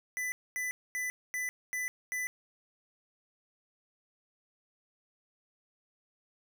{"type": "tone bursts", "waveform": "square", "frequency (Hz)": 1997, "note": "B6", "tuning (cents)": 19, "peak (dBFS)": -33, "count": 6, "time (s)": [0.17, 2.27], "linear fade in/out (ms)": 0, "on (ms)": 150, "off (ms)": 240, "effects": []}